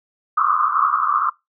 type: band-pass noise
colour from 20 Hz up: pink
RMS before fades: -18 dBFS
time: 0.37-1.3 s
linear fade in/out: 10 ms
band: 1100 to 1300 Hz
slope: 96 dB/octave
effects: noise-tail reverb RT60 0.2 s tail -23 dB re dry